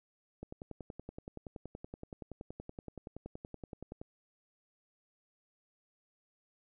click train, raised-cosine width 2 ms, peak -30 dBFS, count 39, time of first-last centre 0.43-4.015 s, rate 10.6 Hz, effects none

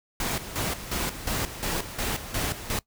pink noise with tremolo, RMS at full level -28 dBFS, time 0.2-2.79 s, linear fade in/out 2 ms, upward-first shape square, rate 2.8 Hz, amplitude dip 70%, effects noise-tail reverb RT60 0.1 s tail -21 dB re dry

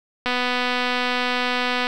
click train, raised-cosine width 0.3 ms, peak -7 dBFS, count 400, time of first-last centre 0.26-1.869 s, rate 248 Hz, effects 8-bit

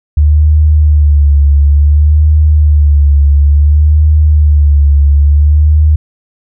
sine tone with vibrato, 73.8 Hz, D2, 9 cents sharp, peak -3 dBFS, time 0.17-5.96 s, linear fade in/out 5 ms, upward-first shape sine, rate 0.57 Hz, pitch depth 61 cents each way, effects none

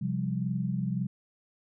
sine chord, C suspended fourth, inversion none, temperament just, 130.81 / 174.42 / 196.22 Hz, C3 / F3 / G3, 0 / -2 / +2 cents, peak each -32 dBFS, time 0.01-1.07 s, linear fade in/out 10 ms, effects none

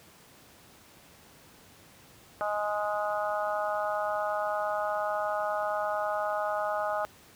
harmonic tone, 208.4 Hz, G#3, 6 cents sharp, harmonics 3 / 4 / 5 / 6 / 7, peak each -31 / -33 / -40 / -34 / -39 dBFS, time 2.41-7.05 s, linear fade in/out 0 ms, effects pink hiss -55 dBFS RMS until 7.35 s + high-pass 80 Hz 12 dB/octave

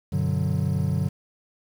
triangle chord, G major seventh, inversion none, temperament equal with one note detuned, 95.82 / 123.47 / 146.83 / 185 Hz, G2 / B2 / D3 / F#3, -39 / 0 / 0 / 0 cents, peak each -25 / -28 / -23 / -26 dBFS, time 0.12-1.09 s, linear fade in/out 10 ms, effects 8-bit

